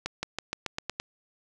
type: accelerating click train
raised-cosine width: 0.2 ms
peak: -13 dBFS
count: 8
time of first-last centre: 0.06-1 s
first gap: 170 ms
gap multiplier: 0.92
effects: none